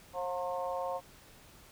harmonic tone with a mistuned harmonic, 178.8 Hz, F3, 41 cents sharp, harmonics 3 / 4 / 5 / 6, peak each -36 / -38 / -40 / -42 dBFS, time 0.13-1.01 s, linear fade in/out 50 ms, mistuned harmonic 5, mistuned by +33 cents, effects pink hiss -57 dBFS RMS until 1.71 s

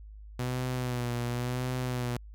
sawtooth tone with vibrato, 123.7 Hz, B2, 3 cents sharp, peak -26 dBFS, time 0.39-2.17 s, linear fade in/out 5 ms, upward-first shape sine, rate 0.93 Hz, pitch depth 48 cents each way, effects added 52 Hz sine -44 dBFS peak until 2.34 s

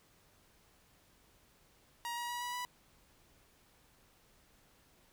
sawtooth tone with pitch steps, 947 / 956.3 / 965.8 / 975.3 / 984.9 Hz, A#5 / A#5 / B5 / B5 / B5, +27 / +44 / -39 / -22 / -5 cents, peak -34 dBFS, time 2.05-2.65 s, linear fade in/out 0 ms, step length 120 ms, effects pink hiss -67 dBFS RMS until 5.12 s

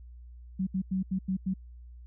sine tone bursts at uneven times, 188.5 Hz, F#3, 32 cents sharp, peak -26 dBFS, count 6, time 0.59-0.67 / 0.74-0.82 / 0.91-1.03 / 1.11-1.19 / 1.28-1.37 / 1.46-1.54 s, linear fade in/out 10 ms, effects added 60 Hz sine -45 dBFS peak until 2.06 s

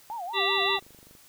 sine tone with vibrato, 810 Hz, G#5, 43 cents flat, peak -32 dBFS, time 0.1-0.79 s, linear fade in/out 0 ms, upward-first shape sine, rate 5.2 Hz, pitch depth 270 cents each way
harmonic tone, 392 Hz, G4, in tune, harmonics 1 / 3 / 5 / 7 / 9 / 10, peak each -30 / -30 / -30 / -30 / -30 / -30 dBFS, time 0.33-0.8 s, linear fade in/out 50 ms
click train, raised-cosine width 2 ms, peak -40 dBFS, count 15, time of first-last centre 0.58-1.151 s, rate 24.5 Hz
effects white hiss -55 dBFS RMS until 1.28 s

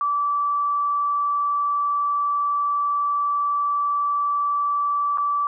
sine tone with dropouts, 1158 Hz, D6, 25 cents flat, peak -19 dBFS, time 0.01-5.47 s, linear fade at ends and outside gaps 1 ms, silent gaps 5.174-5.182 s, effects none

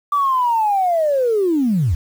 sine linear sweep, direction down, 1173 to 69.3 Hz, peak -13 dBFS, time 0.12-1.95 s, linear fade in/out 5 ms, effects tanh soft clip ceiling -9 dBFS + 7-bit

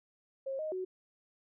sine tone with pitch steps, 538 / 622 / 371.6 Hz, C5 / D#5 / F#4, +48 / -1 / +7 cents, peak -34 dBFS, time 0.46-0.85 s, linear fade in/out 10 ms, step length 130 ms, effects none

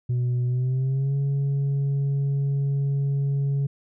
sine tone with pitch glide, 123.47 to 139.39 Hz, B2 to C#3, 0 to +10 cents, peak -18 dBFS, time 0.09-3.67 s, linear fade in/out 10 ms, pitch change +210 cents, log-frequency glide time 0.46-1.15 s, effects tanh soft clip ceiling -20 dBFS

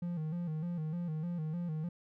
triangle tone with vibrato, 164.81 Hz, E3, in tune, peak -32 dBFS, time 0.02-1.89 s, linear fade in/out 5 ms, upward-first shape square, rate 3.3 Hz, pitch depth 96 cents each way, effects none

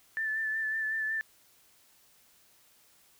sine tone with vibrato, 1760 Hz, A6, in tune, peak -29 dBFS, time 0.17-1.21 s, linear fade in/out 0 ms, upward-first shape sine, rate 5.4 Hz, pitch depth 26 cents each way, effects white hiss -63 dBFS RMS until 3.19 s

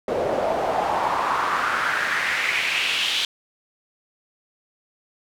pink noise with band-pass filter sweep, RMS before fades -23 dBFS, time 0.08-3.25 s, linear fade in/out 2 ms, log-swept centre 500 to 3400 Hz, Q 3.1, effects none

